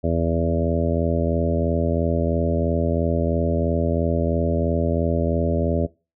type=harmonic tone with a mistuned harmonic; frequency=83 Hz; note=E2; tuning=12 cents sharp; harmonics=1 / 2 / 3 / 4 / 5 / 6 / 7 / 8; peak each=-23 / -26 / -26 / -30 / -28 / -31 / -26 / -31 dBFS; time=0.03-5.87 s; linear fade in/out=20 ms; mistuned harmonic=1; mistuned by=-21 cents; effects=noise-tail reverb RT60 0.3 s tail -22 dB re dry